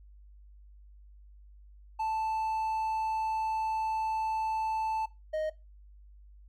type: tone pair in turn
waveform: triangle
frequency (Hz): 880 / 622.3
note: A5 / D#5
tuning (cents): 0 / 0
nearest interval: tritone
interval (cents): 600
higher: first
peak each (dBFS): -27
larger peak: neither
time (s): 1.99-5.06 / 5.33-5.5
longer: first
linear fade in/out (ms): 10
effects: noise-tail reverb RT60 0.2 s tail -17 dB re dry + added 50 Hz sine -51 dBFS peak until 6.48 s